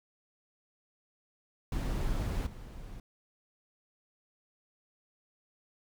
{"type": "noise with level steps", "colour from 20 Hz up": "brown", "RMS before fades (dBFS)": [-32, -45], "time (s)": [1.72, 3], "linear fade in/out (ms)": 2, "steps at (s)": 2.46, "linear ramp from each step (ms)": 10, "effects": []}